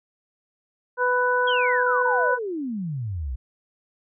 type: harmonic tone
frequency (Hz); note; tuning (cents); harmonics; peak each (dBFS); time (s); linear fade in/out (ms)
496.4; B4; +9; 1 / 2 / 3; -23 / -23 / -23; 0.97-2.39; 50
type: exponential sweep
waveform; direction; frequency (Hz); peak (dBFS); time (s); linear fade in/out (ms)
sine; down; 3352 to 58.27; -26; 1.47-3.36; 10
effects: none